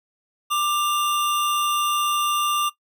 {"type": "tone pair together", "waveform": "square", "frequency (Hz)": [1186, 2788], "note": ["D6", "F7"], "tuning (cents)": [17, -4], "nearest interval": "octave + minor third", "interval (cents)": 1479, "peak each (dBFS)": [-21, -27], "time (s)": [0.5, 2.7], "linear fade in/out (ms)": 20, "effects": ["noise-tail reverb RT60 0.1 s tail -18 dB re dry"]}